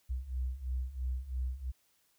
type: beating tone pair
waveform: sine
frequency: 61.74 / 64.74 Hz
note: B1 / C2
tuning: 0 / -18 cents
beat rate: 3 Hz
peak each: -38 / -35 dBFS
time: 0.09-1.72 s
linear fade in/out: 20 ms
effects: white hiss -72 dBFS RMS until 2.18 s